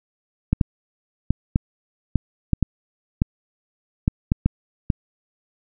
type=clicks; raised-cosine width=5 ms; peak=-4 dBFS; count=12; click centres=0.53 / 0.612 / 1.306 / 1.559 / 2.157 / 2.533 / 2.627 / 3.219 / 4.079 / 4.319 / 4.46 / 4.902 s; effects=none